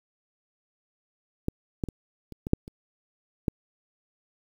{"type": "clicks", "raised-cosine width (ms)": 3, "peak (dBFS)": [-13, -14, -22, -28, -19, -6, -28, -11], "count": 8, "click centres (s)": [1.484, 1.838, 1.887, 2.323, 2.469, 2.534, 2.679, 3.482], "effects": ["8-bit"]}